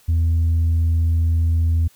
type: tone with tanh clipping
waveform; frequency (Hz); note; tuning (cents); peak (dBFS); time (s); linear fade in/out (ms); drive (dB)
sine; 82.41; E2; 0; -15; 0.08-1.88; 10; 1
effects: white hiss -54 dBFS RMS until 1.95 s